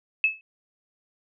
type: tone with exponential decay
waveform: sine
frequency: 2600 Hz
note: E7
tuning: 24 cents flat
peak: -14 dBFS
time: 0.24-0.41 s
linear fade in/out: 1 ms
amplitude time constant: 36 ms
effects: none